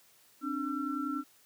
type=tone cluster; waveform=sine; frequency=266.1 / 296.5 / 1348 Hz; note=C4 / D4 / E6; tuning=+29 / +17 / +38 cents; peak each=-36 / -35 / -37 dBFS; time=0.41-1.24 s; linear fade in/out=50 ms; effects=white hiss -63 dBFS RMS until 1.45 s + high-pass 80 Hz 12 dB/octave